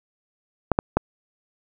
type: clicks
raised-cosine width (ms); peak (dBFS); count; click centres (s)
1; -3; 3; 0.717 / 0.789 / 0.97
effects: none